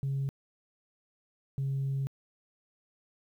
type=tone pair in turn; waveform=sine; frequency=137 / 136.42 Hz; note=C#3 / C#3; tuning=-20 / -27 cents; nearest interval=unison; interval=7 cents; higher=first; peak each=-27 dBFS; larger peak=neither; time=0.03-0.29 / 1.58-2.07 s; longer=second; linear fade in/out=0 ms; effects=tanh soft clip ceiling -26 dBFS + 11-bit